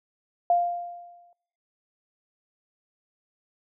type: tone with exponential decay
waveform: sine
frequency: 698.5 Hz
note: F5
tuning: in tune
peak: -16 dBFS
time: 0.5-1.33 s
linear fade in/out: 2 ms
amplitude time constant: 180 ms
effects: noise-tail reverb RT60 0.8 s tail -24 dB re dry